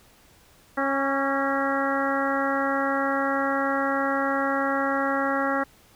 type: harmonic tone with a mistuned harmonic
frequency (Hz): 273.6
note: C#4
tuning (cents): -23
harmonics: 1 / 2 / 3 / 4 / 5 / 6 / 7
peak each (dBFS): -28 / -28 / -30 / -31 / -29 / -32 / -33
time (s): 0.77-5.64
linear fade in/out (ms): 10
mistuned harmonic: 4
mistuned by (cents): +36
effects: pink hiss -56 dBFS RMS until 5.95 s